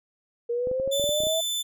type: exponential sweep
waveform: sine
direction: up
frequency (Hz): 468.3 to 659.3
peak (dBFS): -24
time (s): 0.49-1.41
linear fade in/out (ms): 10
type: clicks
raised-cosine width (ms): 2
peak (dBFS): -24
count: 10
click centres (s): 0.672 / 0.714 / 0.799 / 0.876 / 0.997 / 1.041 / 1.092 / 1.204 / 1.236 / 1.269
type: tone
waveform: sawtooth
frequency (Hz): 3520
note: A7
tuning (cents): 0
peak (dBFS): -23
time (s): 0.91-1.63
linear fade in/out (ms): 20
effects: none